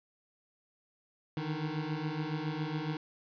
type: beating tone pair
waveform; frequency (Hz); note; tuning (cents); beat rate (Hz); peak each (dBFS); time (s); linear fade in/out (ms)
25% pulse; 150.6 / 157.8; D3 / D#3; +44 / +25; 7.2; -33 / -32; 1.37-2.97; 2
effects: resampled to 11025 Hz + 10-bit